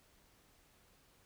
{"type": "silence", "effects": ["pink hiss -68 dBFS RMS until 1.25 s"]}